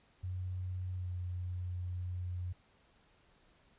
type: tone with pitch glide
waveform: sine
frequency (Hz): 91.6 to 89.82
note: F#2 to F2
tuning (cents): -17 to +49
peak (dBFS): -36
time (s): 0.23-2.53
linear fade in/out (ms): 10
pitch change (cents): -34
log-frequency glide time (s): 0.97-1.07
effects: pink hiss -68 dBFS RMS until 3.78 s + resampled to 8000 Hz